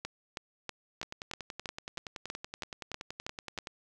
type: two click trains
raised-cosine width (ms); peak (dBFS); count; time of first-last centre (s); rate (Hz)
0.2; -19 / -22; 12 / 29; 0.05-3.587 / 1.03-3.672; 3.11 / 10.6
effects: none